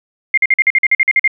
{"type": "tone bursts", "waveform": "sine", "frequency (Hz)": 2115, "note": "C7", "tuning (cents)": 18, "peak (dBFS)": -7, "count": 12, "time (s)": [0.34, 1.277], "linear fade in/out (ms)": 2, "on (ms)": 35, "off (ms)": 47, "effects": []}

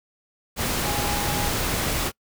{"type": "tone in noise", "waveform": "sine", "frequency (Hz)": 824, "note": "G#5", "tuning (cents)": -14, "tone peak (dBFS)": -31, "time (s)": [0.81, 1.53], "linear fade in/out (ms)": 50, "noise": "pink", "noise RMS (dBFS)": -25, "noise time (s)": [0.56, 2.12], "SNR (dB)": -9, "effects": ["noise-tail reverb RT60 0.1 s tail -25 dB re dry"]}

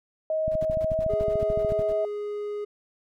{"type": "tone with pitch glide", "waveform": "sine", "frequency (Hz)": [630, 639.9], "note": ["D#5", "D#5"], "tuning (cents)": [21, 48], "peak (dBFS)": -23, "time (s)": [0.3, 2.05], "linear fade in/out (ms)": 2, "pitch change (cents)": 27, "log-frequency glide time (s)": [0.53, 1.16]}
{"type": "click train", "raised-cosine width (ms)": 5, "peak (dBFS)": -20, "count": 19, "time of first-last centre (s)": [0.48, 1.794], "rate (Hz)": 13.7}
{"type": "noise bursts", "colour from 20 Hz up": "brown", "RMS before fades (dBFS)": -40, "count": 15, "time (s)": [0.51, 1.926], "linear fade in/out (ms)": 5, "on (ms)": 44, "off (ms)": 54}
{"type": "tone", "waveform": "triangle", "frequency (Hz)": 414.9, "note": "G#4", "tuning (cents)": -2, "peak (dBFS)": -27, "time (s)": [1.09, 2.65], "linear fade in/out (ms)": 10}
{"effects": []}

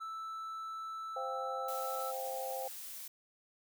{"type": "tone", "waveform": "triangle", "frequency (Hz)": 1318.5, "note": "E6", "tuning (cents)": 0, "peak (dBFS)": -38, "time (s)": [0, 2.12], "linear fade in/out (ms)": 20}
{"type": "chord", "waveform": "sine", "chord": "C suspended fourth", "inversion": "none", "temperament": "equal with one note detuned", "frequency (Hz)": [523.3, 698.5, 790.8], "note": ["C5", "F5", "G5"], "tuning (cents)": [0, 0, 15], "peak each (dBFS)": [-40, -45, -41], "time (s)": [1.16, 2.68], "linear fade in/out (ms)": 5}
{"type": "noise", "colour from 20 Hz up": "blue", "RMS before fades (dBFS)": -46, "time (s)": [1.68, 3.08], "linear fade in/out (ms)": 5}
{"effects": []}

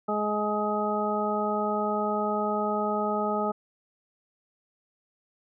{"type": "harmonic tone", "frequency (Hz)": 210, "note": "G#3", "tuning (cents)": 19, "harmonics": [1, 2, 3, 4, 6], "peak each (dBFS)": [-31, -31, -31, -31, -31], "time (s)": [0.08, 3.52], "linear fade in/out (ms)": 10, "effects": []}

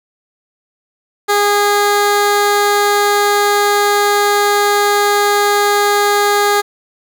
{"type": "tone", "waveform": "15% pulse", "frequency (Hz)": 410, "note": "G#4", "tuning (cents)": -22, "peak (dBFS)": -4, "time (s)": [1.28, 6.62], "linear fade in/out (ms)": 20, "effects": []}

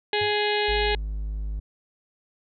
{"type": "harmonic tone", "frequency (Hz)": 417.2, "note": "G#4", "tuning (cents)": 8, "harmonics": [1, 2, 4, 5, 6, 7, 8, 9, 10], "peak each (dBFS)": [-25, -28, -31, -32, -33, -33, -34, -35, -35], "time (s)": [0.13, 0.95], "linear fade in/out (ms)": 2}
{"type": "tone with exponential decay", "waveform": "triangle", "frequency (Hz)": 99.5, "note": "G2", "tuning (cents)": 26, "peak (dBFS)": -29, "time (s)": [0.21, 0.4], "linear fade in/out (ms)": 5, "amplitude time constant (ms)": 40}
{"type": "tone", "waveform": "triangle", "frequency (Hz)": 51.91, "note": "G#1", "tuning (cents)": 0, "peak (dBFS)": -25, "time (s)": [0.68, 1.6], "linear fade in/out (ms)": 10}
{"effects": []}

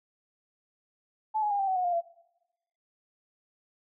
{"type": "tone with pitch steps", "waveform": "sine", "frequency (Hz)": [867, 837.5, 808.9, 781.4, 754.8, 729.1, 704.2, 680.2], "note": ["A5", "G#5", "G#5", "G5", "F#5", "F#5", "F5", "F5"], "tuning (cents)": [-26, 14, -46, -6, 34, -26, 14, -46], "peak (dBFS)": -25, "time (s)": [1.34, 2.012], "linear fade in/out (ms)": 20, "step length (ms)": 84, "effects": ["noise-tail reverb RT60 0.9 s tail -20 dB re dry"]}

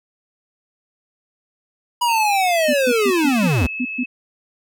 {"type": "linear sweep", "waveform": "square", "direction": "down", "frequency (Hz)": [979, 65.41], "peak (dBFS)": -16, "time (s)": [2.01, 3.67], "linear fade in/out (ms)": 10}
{"type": "tone", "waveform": "sine", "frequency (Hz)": 2595, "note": "E7", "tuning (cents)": -28, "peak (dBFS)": -25, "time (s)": [2.08, 4.06], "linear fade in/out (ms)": 10}
{"type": "tone bursts", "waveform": "sine", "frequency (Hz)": 250, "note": "B3", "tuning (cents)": 21, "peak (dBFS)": -18, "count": 8, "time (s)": [2.68, 4.038], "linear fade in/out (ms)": 10, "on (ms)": 56, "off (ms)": 130}
{"effects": []}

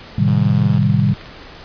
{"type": "chord", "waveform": "sine", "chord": "A half-diminished seventh", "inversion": "none", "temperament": "equal", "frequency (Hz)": [110, 130.81, 155.56, 196], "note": ["A2", "C3", "Eb3", "G3"], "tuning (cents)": [0, 0, 0, 0], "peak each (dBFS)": -17, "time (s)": [0.18, 1.14], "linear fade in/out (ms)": 5}
{"type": "tone", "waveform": "5% pulse", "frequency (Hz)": 103.83, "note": "G#2", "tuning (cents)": 0, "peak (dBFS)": -21, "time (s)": [0.27, 0.79], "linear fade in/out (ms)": 10}
{"type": "clicks", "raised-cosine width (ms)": 0.3, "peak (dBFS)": -22, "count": 12, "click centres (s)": [0.415, 0.451, 0.619, 0.737, 0.83, 0.901, 0.941, 0.999, 1.089, 1.141, 1.212, 1.258]}
{"effects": ["pink hiss -37 dBFS RMS until 1.64 s", "resampled to 11025 Hz"]}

